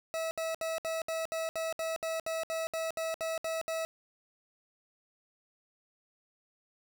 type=tone bursts; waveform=40% pulse; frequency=649 Hz; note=E5; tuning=27 cents flat; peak=-31 dBFS; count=16; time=0.14-3.85 s; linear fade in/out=0 ms; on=170 ms; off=66 ms; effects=none